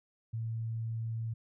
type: tone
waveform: sine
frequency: 113.3 Hz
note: A#2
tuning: 49 cents flat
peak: -33 dBFS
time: 0.33-1.34 s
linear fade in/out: 10 ms
effects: none